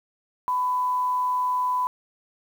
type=tone with amplitude modulation; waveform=sine; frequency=1000 Hz; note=B5; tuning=21 cents sharp; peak=-20 dBFS; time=0.48-1.87 s; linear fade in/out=0 ms; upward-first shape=sine; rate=140 Hz; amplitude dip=25%; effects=8-bit